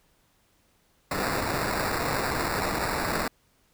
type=noise with sample-and-hold; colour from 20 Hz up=violet; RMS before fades=-28 dBFS; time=1.11-3.28 s; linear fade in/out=5 ms; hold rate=3150 Hz; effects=pink hiss -66 dBFS RMS until 3.73 s